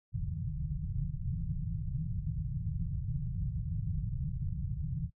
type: low-pass noise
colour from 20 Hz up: white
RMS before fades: -35 dBFS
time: 0.12-5.11 s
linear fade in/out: 50 ms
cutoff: 170 Hz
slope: 96 dB/octave
effects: noise-tail reverb RT60 0.1 s tail -25 dB re dry